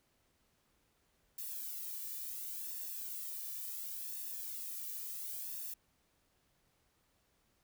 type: noise with flanger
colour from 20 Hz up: violet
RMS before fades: -43 dBFS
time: 1.38-5.74 s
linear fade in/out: 5 ms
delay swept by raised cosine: 1.1 to 1.72 ms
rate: 0.71 Hz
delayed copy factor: +0.7
effects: pink hiss -75 dBFS RMS until 7.63 s